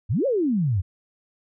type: exponential two-way sweep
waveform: sine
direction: up then down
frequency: 84 to 580 to 84 Hz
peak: -19 dBFS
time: 0.09-0.82 s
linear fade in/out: 20 ms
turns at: 0.26 s
effects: none